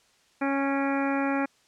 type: harmonic tone with a mistuned harmonic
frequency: 276.2 Hz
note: C#4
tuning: 6 cents flat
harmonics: 1 / 2 / 3 / 4 / 5 / 6 / 7 / 8 / 9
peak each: -26 / -32 / -32 / -38 / -35 / -37 / -39 / -43 / -39 dBFS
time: 0.41-1.46 s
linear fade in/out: 10 ms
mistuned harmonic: 9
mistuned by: -57 cents
effects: white hiss -63 dBFS RMS until 1.67 s + low-pass 7000 Hz 12 dB/octave